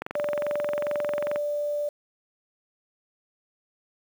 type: click train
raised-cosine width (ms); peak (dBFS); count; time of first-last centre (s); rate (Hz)
0.5; -16; 31; 0.02-1.359; 22.4
type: tone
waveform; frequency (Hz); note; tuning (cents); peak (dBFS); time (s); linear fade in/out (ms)
sine; 587.3; D5; 0; -25; 0.15-1.89; 5
effects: high-pass 150 Hz 12 dB/octave + 8-bit